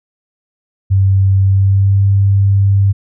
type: tone with pitch glide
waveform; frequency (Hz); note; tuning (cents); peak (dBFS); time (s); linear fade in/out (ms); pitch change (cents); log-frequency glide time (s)
sine; 96.7 to 98.85; G2 to G2; -23 to +15; -7; 0.9-2.93; 20; +38; 1.44-2.03
effects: none